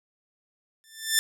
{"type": "tone with exponential growth", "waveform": "10% pulse", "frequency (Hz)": 1774, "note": "A6", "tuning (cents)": 14, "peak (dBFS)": -8, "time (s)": [0.84, 1.19], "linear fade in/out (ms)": 0, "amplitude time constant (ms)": 74, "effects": []}